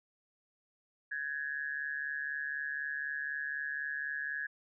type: tone with amplitude modulation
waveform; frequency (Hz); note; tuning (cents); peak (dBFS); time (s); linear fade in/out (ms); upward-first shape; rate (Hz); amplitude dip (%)
sine; 1674; G#6; +13; -31; 1.11-4.47; 10; sine; 144; 80
effects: none